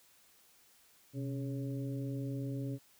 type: harmonic tone with a mistuned harmonic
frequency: 138.59 Hz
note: C#3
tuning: in tune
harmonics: 1 / 2 / 3 / 4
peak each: -37 / -40 / -48 / -50 dBFS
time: 1.13-2.79 s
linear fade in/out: 50 ms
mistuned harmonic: 1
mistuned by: -120 cents
effects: white hiss -65 dBFS RMS until 2.99 s